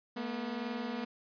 sawtooth tone pair together, 219.9 / 241.6 Hz, A3 / B3, -1 / -38 cents, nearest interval major second, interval 163 cents, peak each -36 / -33 dBFS, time 0.16-1.05 s, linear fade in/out 10 ms, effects resampled to 11025 Hz

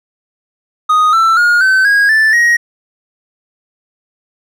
triangle tone with pitch steps, 1244.5 / 1333.8 / 1429.6 / 1532.2 / 1642.1 / 1760 / 1886.3 Hz, D#6 / E6 / F6 / G6 / G#6 / A6 / A#6, 0 / +20 / +40 / -40 / -20 / 0 / +20 cents, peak -5 dBFS, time 0.89-2.57 s, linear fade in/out 10 ms, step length 240 ms, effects none

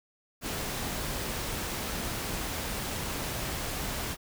pink noise, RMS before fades -34 dBFS, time 0.41-4.17 s, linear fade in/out 50 ms, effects none

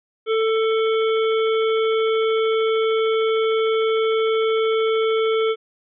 harmonic tone with a mistuned harmonic, 443.4 Hz, A4, 13 cents sharp, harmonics 1 / 3 / 5 / 7 / 8, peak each -17 / -27 / -31 / -34 / -35 dBFS, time 0.26-5.56 s, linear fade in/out 50 ms, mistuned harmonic 8, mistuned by -73 cents, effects none

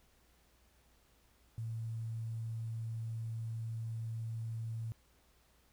sine tone with quantisation, 113.3 Hz, A#2, 49 cents flat, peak -37 dBFS, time 1.58-4.92 s, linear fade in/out 0 ms, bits 11, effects added 60 Hz sine -70 dBFS peak until 5.72 s + pink hiss -70 dBFS RMS until 5.72 s

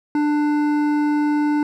sine tone with hard clipping, 296.6 Hz, D4, 17 cents sharp, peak -18 dBFS, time 0.15-1.63 s, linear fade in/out 2 ms, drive 11 dB, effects none

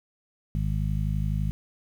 harmonic tone, 51.91 Hz, G#1, in tune, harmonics 1 / 2 / 3 / 4, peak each -27 / -30 / -29 / -36 dBFS, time 0.55-1.51 s, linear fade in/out 0 ms, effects 9-bit

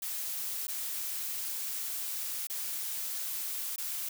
blue noise with dropouts, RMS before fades -36 dBFS, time 0.02-4.09 s, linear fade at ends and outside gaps 5 ms, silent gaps 0.67-0.68 / 2.471-2.498 / 3.761-3.78 s, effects none

